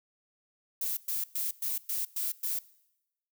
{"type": "noise bursts", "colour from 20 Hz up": "violet", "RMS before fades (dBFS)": -32, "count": 7, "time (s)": [0.81, 2.59], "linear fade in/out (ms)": 5, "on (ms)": 160, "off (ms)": 110, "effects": ["noise-tail reverb RT60 0.9 s tail -21 dB re dry"]}